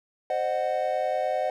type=chord; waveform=triangle; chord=C diminished; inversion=none; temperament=equal with one note detuned; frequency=523.3 / 613.3 / 740 Hz; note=C5 / Eb5 / Gb5; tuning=0 / -25 / 0 cents; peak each=-28 / -26 / -26 dBFS; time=0.3-1.5 s; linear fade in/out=2 ms; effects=none